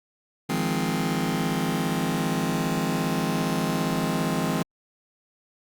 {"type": "chord", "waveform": "sawtooth", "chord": "F minor seventh", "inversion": "third", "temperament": "just", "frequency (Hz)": [157.15, 174.61, 209.5, 261.9], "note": ["Eb3", "F3", "Ab3", "C4"], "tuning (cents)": [18, 0, 15, 2], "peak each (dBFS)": -25, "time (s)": [0.49, 4.63], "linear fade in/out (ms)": 10, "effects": ["Opus 48 kbps"]}